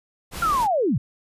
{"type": "noise", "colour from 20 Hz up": "pink", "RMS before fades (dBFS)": -32, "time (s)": [0.31, 0.68], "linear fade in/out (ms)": 50}
{"type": "linear sweep", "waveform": "sine", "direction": "down", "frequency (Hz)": [1407, 94.4], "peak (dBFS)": -18, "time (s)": [0.42, 0.98], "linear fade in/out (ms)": 5}
{"effects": ["resampled to 32000 Hz"]}